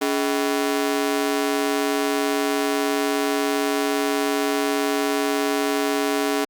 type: ring-modulated tone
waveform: sawtooth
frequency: 352.6 Hz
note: F4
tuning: 17 cents sharp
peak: -13 dBFS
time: 0.01-6.45 s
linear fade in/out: 10 ms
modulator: 69.2 Hz
effects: Opus 48 kbps